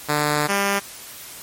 5% pulse tone pair in turn, 148.7 / 199.42 Hz, D3 / G3, +22 / +30 cents, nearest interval perfect fourth, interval 508 cents, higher second, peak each -7 dBFS, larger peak neither, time 0.08-0.48 / 0.48-0.8 s, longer first, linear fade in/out 20 ms, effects white hiss -38 dBFS RMS until 1.42 s + MP3 64 kbps

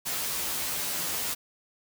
white noise with comb filter, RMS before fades -31 dBFS, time 0.05-1.35 s, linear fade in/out 20 ms, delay 12 ms, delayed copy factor +0.75, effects none

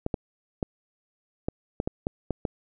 clicks, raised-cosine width 2 ms, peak -13 dBFS, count 9, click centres 0.064 / 0.142 / 0.628 / 1.485 / 1.801 / 1.875 / 2.069 / 2.307 / 2.452 s, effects none

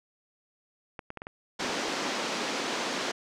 clicks, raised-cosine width 0.5 ms, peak -23 dBFS, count 9, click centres 0.992 / 1.104 / 1.173 / 1.219 / 1.269 / 1.603 / 1.646 / 1.695 / 1.884 s
pink band-pass noise, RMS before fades -32 dBFS, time 1.59-3.12 s, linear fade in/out 10 ms, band 230 to 6400 Hz, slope 24 dB/octave
effects none

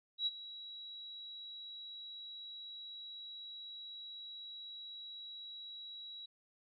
sine tone with ADSR envelope, 3884 Hz, B7, 30 cents flat, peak -30 dBFS, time 0.18-6.26 s, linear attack 85 ms, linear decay 32 ms, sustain -16 dB, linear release 7 ms, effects none

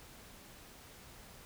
silence, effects pink hiss -55 dBFS RMS until 1.45 s

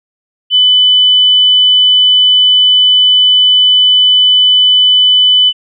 sine tone, 3000 Hz, F#7, 23 cents sharp, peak -4 dBFS, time 0.5-5.53 s, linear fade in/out 50 ms, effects none

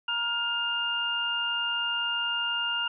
sine tone cluster, 945 / 1414 / 2812 Hz, A#5 / F6 / F7, +23 / +21 / +11 cents, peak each -36 / -31 / -28 dBFS, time 0.08-2.88 s, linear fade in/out 5 ms, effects none

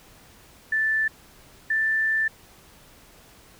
sine tone pair in turn, 1760 / 1769.1 Hz, A6 / A6, 0 / +9 cents, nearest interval unison, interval 9 cents, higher second, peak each -20 dBFS, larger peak neither, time 0.72-1.08 / 1.7-2.28 s, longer second, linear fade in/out 5 ms, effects pink hiss -52 dBFS RMS until 3.59 s

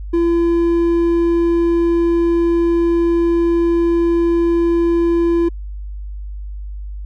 triangle tone, 339.1 Hz, E4, 49 cents sharp, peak -10 dBFS, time 0.13-5.49 s, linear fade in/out 10 ms, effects added 50 Hz sine -25 dBFS peak until 7.05 s

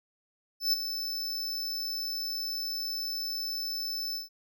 square tone with ADSR envelope, 5274 Hz, E8, in tune, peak -22 dBFS, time 0.6-4.29 s, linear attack 130 ms, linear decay 15 ms, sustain -10 dB, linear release 140 ms, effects none

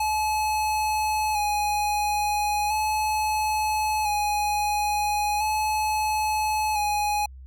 square tone with vibrato, 845 Hz, G#5, 30 cents sharp, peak -23 dBFS, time 0-7.26 s, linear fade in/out 5 ms, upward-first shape square, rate 0.37 Hz, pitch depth 25 cents each way, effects added 65 Hz sine -40 dBFS peak until 7.46 s

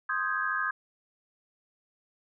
sine chord, Ab major seventh, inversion first, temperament equal with one note detuned, 1055 / 1244.5 / 1568 / 1661.2 Hz, C6 / Eb6 / G6 / Ab6, +14 / 0 / 0 / 0 cents, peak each -36 / -32 / -32 / -32 dBFS, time 0.09-0.71 s, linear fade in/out 5 ms, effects none

